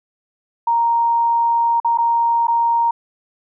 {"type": "tone with dropouts", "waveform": "sine", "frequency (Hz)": 932.3, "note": "A#5", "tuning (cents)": 0, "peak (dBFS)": -13, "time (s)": [0.67, 2.91], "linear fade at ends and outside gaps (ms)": 5, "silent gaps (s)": [[1.801, 1.846], [1.975, 1.984], [2.471, 2.481]], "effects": []}